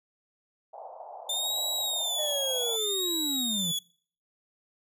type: band-pass noise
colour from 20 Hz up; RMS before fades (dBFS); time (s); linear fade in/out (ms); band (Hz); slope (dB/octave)
pink; -43; 0.73-2.77; 10; 590 to 850; 48
type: tone with vibrato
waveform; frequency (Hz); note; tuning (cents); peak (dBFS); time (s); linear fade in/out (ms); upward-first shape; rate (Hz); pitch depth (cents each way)
sawtooth; 3569; A7; +24; -25; 1.29-3.79; 5; sine; 0.65; 140
type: linear sweep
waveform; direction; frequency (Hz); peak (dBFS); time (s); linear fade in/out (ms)
triangle; down; 619 to 160; -30; 2.18-3.72; 10
effects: noise-tail reverb RT60 0.5 s tail -24 dB re dry